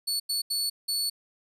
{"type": "tone bursts at uneven times", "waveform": "sawtooth", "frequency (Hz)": 4435, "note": "C#8", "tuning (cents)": 0, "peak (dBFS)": -23, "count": 4, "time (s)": [[0.07, 0.2], [0.29, 0.42], [0.5, 0.7], [0.88, 1.1]], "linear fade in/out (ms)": 10, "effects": ["resampled to 32000 Hz"]}